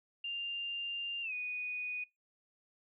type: tone with pitch glide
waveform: sine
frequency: 2794 to 2475 Hz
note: F7 to D#7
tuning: 0 to -10 cents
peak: -36 dBFS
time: 0.24-2.04 s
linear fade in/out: 5 ms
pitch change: -210 cents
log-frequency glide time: 1.22-1.33 s
effects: noise-tail reverb RT60 0.2 s tail -24 dB re dry